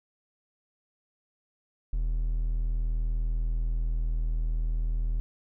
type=tone; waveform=triangle; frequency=40.2 Hz; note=E1; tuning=43 cents flat; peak=-23 dBFS; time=1.93-5.2 s; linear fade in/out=0 ms; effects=none